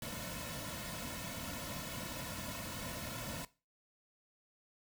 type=noise with comb filter; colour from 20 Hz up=pink; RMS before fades=-43 dBFS; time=0.02-3.45 s; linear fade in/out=2 ms; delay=2.5 ms; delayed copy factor=-0.8; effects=noise-tail reverb RT60 0.3 s tail -18 dB re dry